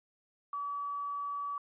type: tone with quantisation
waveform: sine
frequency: 1144 Hz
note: D6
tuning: 46 cents flat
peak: -34 dBFS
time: 0.53-1.58 s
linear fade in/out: 2 ms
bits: 10
effects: resampled to 8000 Hz